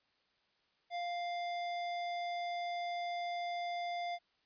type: tone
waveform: square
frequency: 698.5 Hz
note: F5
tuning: in tune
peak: -37 dBFS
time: 0.9-4.19 s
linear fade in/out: 50 ms
effects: white hiss -75 dBFS RMS until 4.45 s + resampled to 11025 Hz